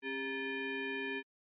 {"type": "tone with frequency modulation", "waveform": "sine", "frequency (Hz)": 1072, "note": "C6", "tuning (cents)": 42, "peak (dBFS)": -35, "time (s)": [0.02, 1.23], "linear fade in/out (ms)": 50, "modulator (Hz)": 671, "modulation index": 2.4, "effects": ["MP3 32 kbps"]}